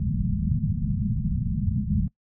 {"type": "low-pass noise", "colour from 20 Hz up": "white", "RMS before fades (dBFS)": -25, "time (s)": [0, 2.08], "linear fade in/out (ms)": 2, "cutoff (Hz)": 220, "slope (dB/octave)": 96, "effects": ["noise-tail reverb RT60 0.1 s tail -20 dB re dry"]}